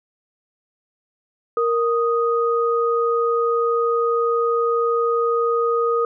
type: tone pair together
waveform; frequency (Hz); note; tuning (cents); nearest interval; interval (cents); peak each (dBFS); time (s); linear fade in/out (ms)
sine; 466.2 / 1244.5; A#4 / D#6; 0 / 0; octave + perfect fourth; 1700; -18 / -21; 1.57-6.05; 2
effects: none